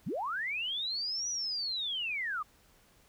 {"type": "linear two-way sweep", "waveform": "sine", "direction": "up then down", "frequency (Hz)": [110, 5930, 1144], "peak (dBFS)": -32, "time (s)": [0.06, 2.43], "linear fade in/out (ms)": 10, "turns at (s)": 1.29, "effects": ["pink hiss -64 dBFS RMS until 3.08 s"]}